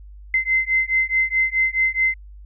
sine beating tone pair, 2065 / 2069.7 Hz, C7 / C7, -23 / -19 cents, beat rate 4.7 Hz, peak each -20 dBFS, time 0.34-2.14 s, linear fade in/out 2 ms, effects added 50 Hz sine -38 dBFS peak until 2.45 s

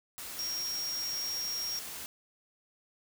sine tone in noise, 5588 Hz, F8, in tune, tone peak -33 dBFS, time 0.39-1.79 s, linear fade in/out 0 ms, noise white, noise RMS -42 dBFS, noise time 0.18-2.06 s, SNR +6 dB, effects none

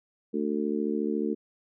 harmonic tone, 74.1 Hz, D2, 16 cents sharp, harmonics 3 / 4 / 5 / 6, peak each -30 / -31 / -32 / -33 dBFS, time 0.33-1.35 s, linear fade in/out 20 ms, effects none

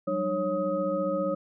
sine tone cluster, 181.4 / 196.3 / 303.3 / 550 / 1258 Hz, F#3 / G3 / D#4 / C#5 / D#6, -34 / +3 / -44 / -14 / +19 cents, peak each -36 / -35 / -33 / -27 / -35 dBFS, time 0.07-1.35 s, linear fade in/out 10 ms, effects none

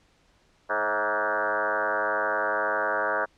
sine tone with frequency modulation, 1047 Hz, C6, 1 cent sharp, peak -23 dBFS, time 0.69-3.26 s, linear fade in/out 20 ms, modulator 102 Hz, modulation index 5.7, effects pink hiss -63 dBFS RMS until 3.37 s + low-pass 6000 Hz 12 dB/octave

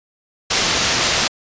white low-pass noise, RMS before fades -18 dBFS, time 0.5-1.28 s, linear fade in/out 10 ms, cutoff 6500 Hz, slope 24 dB/octave, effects resampled to 16000 Hz

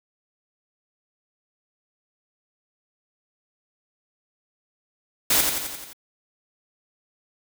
white noise with echo, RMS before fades -19 dBFS, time 5.3-5.41 s, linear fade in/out 5 ms, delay 87 ms, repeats 6, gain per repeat -4 dB, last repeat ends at 5.932 s, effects none

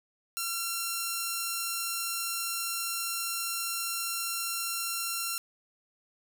5% pulse tone, 1365 Hz, F6, 40 cents flat, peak -19 dBFS, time 0.37-5.38 s, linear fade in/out 0 ms, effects none

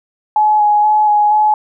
sine tone with vibrato, 843 Hz, G#5, 26 cents sharp, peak -8 dBFS, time 0.36-1.54 s, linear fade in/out 2 ms, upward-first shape square, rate 2.1 Hz, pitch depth 15 cents each way, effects none

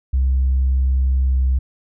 sine tone with pitch glide, 65.6 to 65.03 Hz, C2 to C2, +5 to -10 cents, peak -12 dBFS, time 0.13-1.59 s, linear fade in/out 10 ms, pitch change -15 cents, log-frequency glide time 1.26-1.35 s, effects tanh soft clip ceiling -11 dBFS

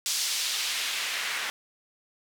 white noise with band-pass filter sweep, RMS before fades -30 dBFS, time 0.06-1.5 s, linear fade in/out 0 ms, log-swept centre 5300 to 1700 Hz, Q 1.1, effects none

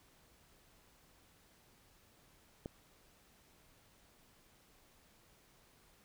click, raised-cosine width 2 ms, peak -28 dBFS, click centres 2.659 s, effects pink hiss -67 dBFS RMS until 6.04 s

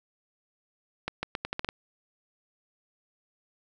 accelerating click train, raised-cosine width 0.3 ms, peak -14 dBFS, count 8, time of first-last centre 1.08-1.689 s, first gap 150 ms, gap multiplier 0.81, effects none

